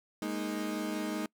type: chord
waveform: 35% pulse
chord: Ab suspended second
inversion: none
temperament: equal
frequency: 207.7 / 233.1 / 311.1 Hz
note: Ab3 / Bb3 / Eb4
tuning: 0 / 0 / 0 cents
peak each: -36 / -38 / -34 dBFS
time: 0.22-1.26 s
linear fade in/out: 2 ms
effects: noise-tail reverb RT60 0.1 s tail -25 dB re dry